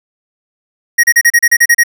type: tone bursts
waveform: square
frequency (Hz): 1886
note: A#6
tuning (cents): +20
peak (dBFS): -5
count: 10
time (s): 0.98-1.836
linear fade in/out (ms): 10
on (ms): 55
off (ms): 34
effects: none

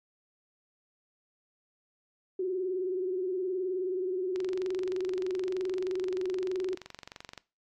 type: tone with vibrato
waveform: sine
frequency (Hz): 370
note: F#4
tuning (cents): 0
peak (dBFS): -28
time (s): 2.39-6.75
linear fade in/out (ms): 5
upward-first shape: sine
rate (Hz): 19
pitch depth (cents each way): 60
type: click train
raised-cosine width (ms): 0.2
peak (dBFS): -25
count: 71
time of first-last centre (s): 4.36-7.377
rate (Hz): 23.2
effects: noise-tail reverb RT60 0.3 s tail -20 dB re dry + AAC 64 kbps

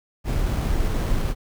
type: noise with sample-and-hold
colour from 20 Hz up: brown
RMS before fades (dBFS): -22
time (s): 0.24-1.35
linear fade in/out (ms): 50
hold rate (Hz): 7350
effects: none

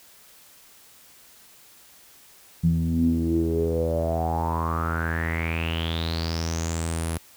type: tone with low-pass filter sweep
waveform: sawtooth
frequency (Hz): 82.3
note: E2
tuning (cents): -2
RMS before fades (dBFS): -25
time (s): 2.63-7.18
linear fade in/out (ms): 10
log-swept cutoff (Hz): 170 to 11000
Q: 9.3
effects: white hiss -52 dBFS RMS until 7.36 s

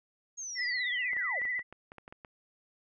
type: linear sweep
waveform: sine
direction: down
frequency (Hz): 6640 to 442.6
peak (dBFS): -37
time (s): 0.37-1.4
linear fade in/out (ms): 20
type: tone with vibrato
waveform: sine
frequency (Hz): 1975.5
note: B6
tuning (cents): 0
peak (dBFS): -30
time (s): 0.55-1.63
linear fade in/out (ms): 50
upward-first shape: sine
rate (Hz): 16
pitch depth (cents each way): 47
type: clicks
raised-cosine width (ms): 0.5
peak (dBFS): -32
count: 11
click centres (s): 1.133 / 1.167 / 1.417 / 1.453 / 1.593 / 1.726 / 1.919 / 1.983 / 2.079 / 2.125 / 2.248
effects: none

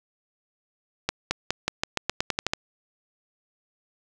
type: accelerating click train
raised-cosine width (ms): 0.2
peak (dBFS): -6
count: 12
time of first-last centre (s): 1.09-2.535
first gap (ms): 220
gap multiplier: 0.89
effects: none

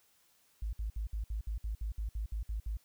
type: tone bursts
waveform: sine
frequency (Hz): 53.3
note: G#1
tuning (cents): +46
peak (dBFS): -33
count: 13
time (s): 0.62-2.77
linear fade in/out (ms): 5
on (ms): 110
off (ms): 60
effects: white hiss -69 dBFS RMS until 2.84 s

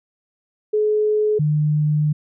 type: tone pair in turn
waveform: sine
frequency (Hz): 425.2 / 150.7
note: G#4 / D3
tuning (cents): +41 / +45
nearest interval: octave + tritone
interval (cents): 1796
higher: first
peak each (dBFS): -15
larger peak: neither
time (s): 0.73-1.39 / 1.39-2.13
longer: second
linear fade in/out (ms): 10
effects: none

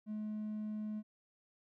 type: tone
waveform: triangle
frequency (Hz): 213.3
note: G#3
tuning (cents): +46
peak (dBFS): -35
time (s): 0.06-1.03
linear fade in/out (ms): 50
effects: tanh soft clip ceiling -32 dBFS

